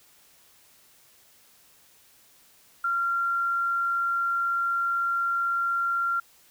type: tone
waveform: sine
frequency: 1379 Hz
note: F6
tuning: 22 cents flat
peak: -23 dBFS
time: 2.84-6.2 s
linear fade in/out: 5 ms
effects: white hiss -58 dBFS RMS until 6.5 s